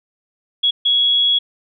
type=tone bursts at uneven times; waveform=sine; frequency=3343 Hz; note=G#7; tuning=11 cents sharp; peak=-12 dBFS; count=2; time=0.63-0.71 / 0.85-1.39 s; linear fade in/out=10 ms; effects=none